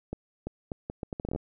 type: accelerating click train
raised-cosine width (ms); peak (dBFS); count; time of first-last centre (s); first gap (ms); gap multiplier
2; -20; 13; 0.13-1.36; 340; 0.73
effects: none